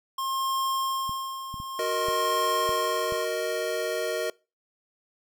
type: tone with tremolo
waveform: square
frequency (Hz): 1068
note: C6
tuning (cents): +35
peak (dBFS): -25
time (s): 0.18-3.25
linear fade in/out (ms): 5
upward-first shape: sine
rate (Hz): 0.55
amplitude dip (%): 70
type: clicks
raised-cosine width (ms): 5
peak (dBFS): -27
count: 6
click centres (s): 1.094 / 1.542 / 1.601 / 2.085 / 2.692 / 3.123
type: chord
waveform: square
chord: D# minor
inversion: first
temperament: equal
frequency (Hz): 370 / 466.2 / 622.3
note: F#4 / A#4 / D#5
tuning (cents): 0 / 0 / 0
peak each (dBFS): -34 / -31 / -31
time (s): 1.79-4.3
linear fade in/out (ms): 2
effects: noise-tail reverb RT60 0.3 s tail -24 dB re dry